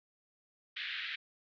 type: band-pass noise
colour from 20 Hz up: pink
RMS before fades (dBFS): -40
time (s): 0.76-1.16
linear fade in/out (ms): 10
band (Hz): 1600 to 3900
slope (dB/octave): 48
effects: none

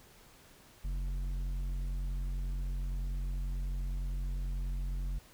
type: tone with tanh clipping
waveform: sine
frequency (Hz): 45.49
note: F#1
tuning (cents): -29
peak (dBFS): -34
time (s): 0.84-5.19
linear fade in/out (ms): 10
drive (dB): 9
effects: pink hiss -59 dBFS RMS until 5.33 s

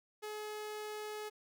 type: tone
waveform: sawtooth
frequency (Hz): 424.4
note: G#4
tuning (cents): +38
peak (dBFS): -37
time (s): 0.22-1.3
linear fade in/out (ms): 20
effects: 13-bit

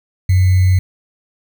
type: tone with sample-and-hold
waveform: sine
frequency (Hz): 92.5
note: F#2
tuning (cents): 0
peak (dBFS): -8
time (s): 0.29-0.79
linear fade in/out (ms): 5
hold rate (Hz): 2100
effects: none

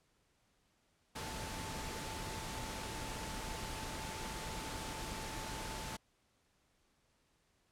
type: tone in noise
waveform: sine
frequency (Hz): 880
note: A5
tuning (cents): 0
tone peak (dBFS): -49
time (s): 1.15-5.97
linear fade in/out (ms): 10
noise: pink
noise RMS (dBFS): -43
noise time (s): 1.15-5.97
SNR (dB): -9
effects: pink hiss -75 dBFS RMS until 7.71 s + low-pass 10000 Hz 12 dB/octave

